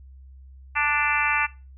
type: harmonic tone with a mistuned harmonic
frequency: 293.7 Hz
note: D4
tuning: in tune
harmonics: 3 / 4 / 5 / 6 / 7 / 8 / 9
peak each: -28 / -28 / -28 / -28 / -28 / -28 / -28 dBFS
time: 0.75-1.47 s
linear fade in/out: 20 ms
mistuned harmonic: 9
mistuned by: +17 cents
effects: noise-tail reverb RT60 0.3 s tail -20 dB re dry + added 66 Hz sine -43 dBFS peak until 1.77 s